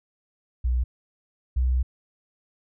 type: tone pair in turn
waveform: sine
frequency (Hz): 61.5 / 63.23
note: B1 / B1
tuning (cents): -7 / +41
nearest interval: unison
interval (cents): 48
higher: second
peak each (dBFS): -20 / -19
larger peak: second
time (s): 0.64-0.84 / 1.56-1.83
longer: second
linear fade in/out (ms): 10
effects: none